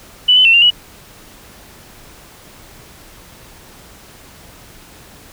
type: tone with pitch steps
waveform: sine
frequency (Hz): 2977 / 3024 / 2696 / 2785 / 2927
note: F#7 / F#7 / E7 / F7 / F#7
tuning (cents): +10 / +37 / +38 / -5 / -19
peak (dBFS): -6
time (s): 0.28-0.705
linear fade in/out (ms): 10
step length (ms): 85
effects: pink hiss -41 dBFS RMS until 5.32 s